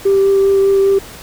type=tone with vibrato; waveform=sine; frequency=392 Hz; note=G4; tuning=in tune; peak=-7 dBFS; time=0.05-0.99 s; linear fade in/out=10 ms; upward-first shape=triangle; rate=5 Hz; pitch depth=10 cents each way; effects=tanh soft clip ceiling -5 dBFS + pink hiss -34 dBFS RMS until 1.22 s